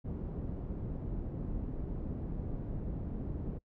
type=low-pass noise; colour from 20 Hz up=pink; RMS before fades=-38 dBFS; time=0.04-3.59 s; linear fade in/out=20 ms; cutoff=310 Hz; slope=12 dB/octave; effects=noise-tail reverb RT60 0.1 s tail -24 dB re dry